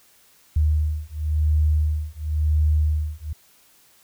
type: beating tone pair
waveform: sine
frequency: 76 / 76.95 Hz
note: D#2 / D#2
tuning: -40 / -19 cents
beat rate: 0.95 Hz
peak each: -21 dBFS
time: 0.56-3.33 s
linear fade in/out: 5 ms
effects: white hiss -56 dBFS RMS until 4.03 s